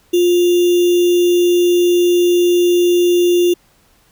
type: tone with sample-and-hold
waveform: sine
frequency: 352.1 Hz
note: F4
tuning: 14 cents sharp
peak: -9 dBFS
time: 0.13-3.54 s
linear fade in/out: 10 ms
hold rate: 3150 Hz
effects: pink hiss -54 dBFS RMS until 4.11 s